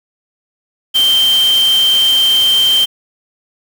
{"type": "tone in noise", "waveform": "sine", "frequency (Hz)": 3136, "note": "G7", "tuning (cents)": 0, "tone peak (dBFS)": -8, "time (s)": [0.94, 2.86], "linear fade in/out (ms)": 20, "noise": "white", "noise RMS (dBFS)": -23, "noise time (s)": [0.94, 2.86], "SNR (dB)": 12, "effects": []}